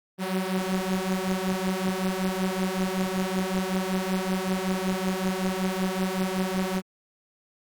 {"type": "beating tone pair", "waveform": "sawtooth", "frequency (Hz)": [185, 190.3], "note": ["F#3", "F#3"], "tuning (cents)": [0, 49], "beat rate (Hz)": 5.3, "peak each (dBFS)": -24, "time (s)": [0.18, 6.82], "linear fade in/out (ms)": 50, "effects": ["Opus 24 kbps"]}